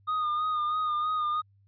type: tone with vibrato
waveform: triangle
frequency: 1228 Hz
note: D#6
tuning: 23 cents flat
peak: -24 dBFS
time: 0.07-1.42 s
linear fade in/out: 20 ms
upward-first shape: sine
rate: 3.1 Hz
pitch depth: 36 cents each way
effects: added 99 Hz sine -59 dBFS peak until 1.67 s + resampled to 11025 Hz